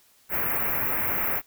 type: band-stop noise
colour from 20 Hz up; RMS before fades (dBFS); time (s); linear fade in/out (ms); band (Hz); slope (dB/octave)
white; -26; 0.29-1.42; 50; 2400 to 13000; 48
effects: white hiss -60 dBFS RMS until 1.46 s